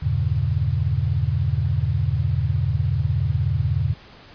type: chord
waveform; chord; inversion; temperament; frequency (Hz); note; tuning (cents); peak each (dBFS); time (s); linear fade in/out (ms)
sine; E diminished seventh; none; just; 82.41 / 98.89 / 118.67 / 142.4; E2 / G2 / Bb2 / Db3; 0 / +16 / +31 / +47; -24; 0.02-3.94; 10
effects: pink hiss -46 dBFS RMS until 4.34 s + resampled to 11025 Hz